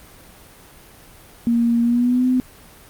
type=tone with pitch glide; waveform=sine; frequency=234.5 to 254.3 Hz; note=A#3 to C4; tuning=+11 to -49 cents; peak=-14 dBFS; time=1.47-2.4 s; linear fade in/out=0 ms; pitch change=+140 cents; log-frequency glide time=1.82-2.27 s; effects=pink hiss -45 dBFS RMS until 2.89 s + Opus 32 kbps